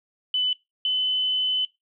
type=tone pair in turn; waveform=sine; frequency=3003 / 3024 Hz; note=F#7 / F#7; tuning=+25 / +37 cents; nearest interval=unison; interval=12 cents; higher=second; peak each=-20 dBFS; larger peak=neither; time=0.34-0.53 / 0.85-1.65 s; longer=second; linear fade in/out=2 ms; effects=noise-tail reverb RT60 0.2 s tail -20 dB re dry